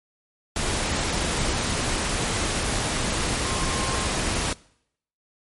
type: tone in noise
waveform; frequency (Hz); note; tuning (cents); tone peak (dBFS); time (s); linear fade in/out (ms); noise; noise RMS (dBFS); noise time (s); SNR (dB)
sine; 1060; C6; +22; -33; 3.45-4.06; 2; pink; -25; 0.56-4.53; -11
effects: noise-tail reverb RT60 0.7 s tail -22 dB re dry + MP3 48 kbps